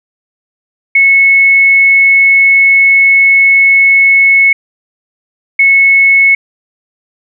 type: tone pair in turn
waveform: sine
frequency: 2197 / 2197 Hz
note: C#7 / C#7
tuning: -16 / -16 cents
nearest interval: unison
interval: 0 cents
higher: neither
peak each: -3 dBFS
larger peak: neither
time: 0.95-4.53 / 5.59-6.35 s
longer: first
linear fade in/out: 5 ms
effects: none